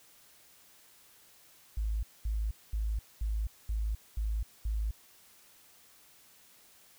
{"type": "tone bursts", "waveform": "sine", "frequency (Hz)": 53.6, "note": "A1", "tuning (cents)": -45, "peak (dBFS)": -29, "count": 7, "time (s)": [1.77, 4.91], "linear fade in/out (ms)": 5, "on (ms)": 260, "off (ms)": 220, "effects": ["white hiss -60 dBFS RMS until 6.98 s"]}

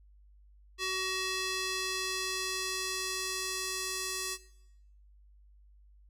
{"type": "tone with band-pass filter sweep", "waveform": "square", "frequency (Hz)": 376.3, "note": "F#4", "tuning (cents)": 29, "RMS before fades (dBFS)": -35, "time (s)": [0.78, 4.38], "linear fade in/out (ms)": 50, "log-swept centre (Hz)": [4000, 7000], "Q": 0.95, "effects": ["noise-tail reverb RT60 0.8 s tail -17 dB re dry", "added 50 Hz sine -56 dBFS peak until 6.09 s"]}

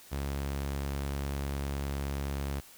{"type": "tone with vibrato", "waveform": "sawtooth", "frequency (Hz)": 69.7, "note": "C#2", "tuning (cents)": 10, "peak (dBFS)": -28, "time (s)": [0.11, 2.61], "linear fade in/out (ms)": 20, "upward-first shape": "square", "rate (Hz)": 20, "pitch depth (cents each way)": 27, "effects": ["white hiss -54 dBFS RMS until 2.77 s"]}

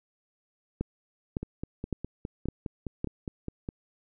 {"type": "two click trains", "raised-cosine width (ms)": 3, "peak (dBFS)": [-21, -16], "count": [12, 5], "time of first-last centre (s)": [[1.43, 3.689], [0.81, 3.045]], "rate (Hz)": [4.87, 1.79], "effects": []}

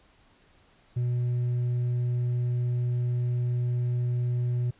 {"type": "tone with hard clipping", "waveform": "triangle", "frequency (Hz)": 122.2, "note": "B2", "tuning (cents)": -18, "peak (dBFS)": -23, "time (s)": [0.96, 4.71], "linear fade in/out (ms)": 10, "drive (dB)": 1, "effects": ["pink hiss -61 dBFS RMS until 4.79 s", "resampled to 8000 Hz"]}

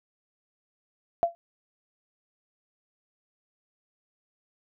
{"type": "tone with exponential decay", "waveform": "sine", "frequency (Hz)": 682, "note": "F5", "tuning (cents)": -41, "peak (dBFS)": -15, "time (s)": [1.23, 1.35], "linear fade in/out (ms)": 0, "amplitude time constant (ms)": 25, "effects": []}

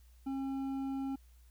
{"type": "tone with hard clipping", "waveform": "sine", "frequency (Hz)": 270, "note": "C#4", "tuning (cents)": -45, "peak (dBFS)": -36, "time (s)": [0.26, 1.16], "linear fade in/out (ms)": 10, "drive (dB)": 7, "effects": ["added 60 Hz sine -57 dBFS peak until 1.5 s", "white hiss -71 dBFS RMS until 1.5 s"]}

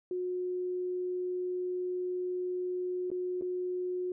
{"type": "tone with dropouts", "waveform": "sine", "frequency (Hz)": 362.6, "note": "F#4", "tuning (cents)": -35, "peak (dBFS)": -31, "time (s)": [0.11, 4.12], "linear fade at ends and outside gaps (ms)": 2, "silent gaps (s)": [[3.103, 3.115], [3.412, 3.421]], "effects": []}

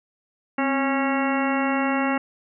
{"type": "harmonic tone with a mistuned harmonic", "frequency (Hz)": 274.5, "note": "C#4", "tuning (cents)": -17, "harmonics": [1, 2, 3, 4, 5, 6, 7, 8, 10], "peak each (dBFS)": [-23, -29, -28, -31, -31, -35, -32, -33, -34], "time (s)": [0.58, 2.18], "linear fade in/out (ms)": 5, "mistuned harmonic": 1, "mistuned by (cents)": -64, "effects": []}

